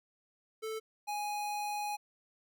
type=tone pair in turn; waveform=square; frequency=440 / 830.6 Hz; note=A4 / G#5; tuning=0 / 0 cents; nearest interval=major seventh; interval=1100 cents; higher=second; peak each=-37 / -35 dBFS; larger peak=second; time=0.62-0.8 / 1.07-1.97 s; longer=second; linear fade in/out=20 ms; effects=none